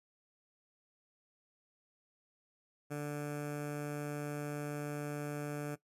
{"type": "tone with notch filter", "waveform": "15% pulse", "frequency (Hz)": 146.83, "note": "D3", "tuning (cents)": 0, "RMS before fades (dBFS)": -39, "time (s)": [2.9, 5.76], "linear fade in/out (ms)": 20, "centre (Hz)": 3900, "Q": 0.8, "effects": ["noise-tail reverb RT60 0.1 s tail -17 dB re dry", "resampled to 32000 Hz"]}